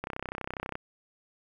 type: click train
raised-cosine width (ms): 0.5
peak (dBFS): -19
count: 24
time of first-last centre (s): 0.04-0.754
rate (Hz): 32.2
effects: 9-bit